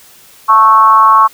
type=tone with frequency modulation; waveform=sine; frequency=1100 Hz; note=C#6; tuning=14 cents flat; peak=-3 dBFS; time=0.48-1.28 s; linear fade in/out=20 ms; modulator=216 Hz; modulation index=0.71; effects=white hiss -41 dBFS RMS until 1.33 s